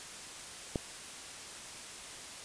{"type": "click", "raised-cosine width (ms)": 2, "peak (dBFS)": -18, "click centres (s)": 0.758, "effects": ["white hiss -46 dBFS RMS until 2.44 s", "resampled to 22050 Hz"]}